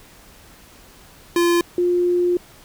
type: tone pair in turn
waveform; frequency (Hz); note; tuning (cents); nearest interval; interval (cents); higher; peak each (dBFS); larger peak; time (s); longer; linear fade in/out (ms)
square / sine; 344.7 / 353.8; F4 / F4; -23 / +23; unison; 46; second; -15; neither; 1.36-1.61 / 1.78-2.37; second; 2
effects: pink hiss -47 dBFS RMS until 2.64 s